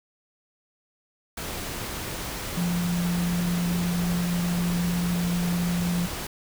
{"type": "tone in noise", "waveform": "sine", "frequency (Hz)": 174.61, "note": "F3", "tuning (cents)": 0, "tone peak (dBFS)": -23, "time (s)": [2.57, 6.06], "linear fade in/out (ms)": 5, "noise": "pink", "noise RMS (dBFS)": -33, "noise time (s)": [1.37, 6.27], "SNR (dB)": 7, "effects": []}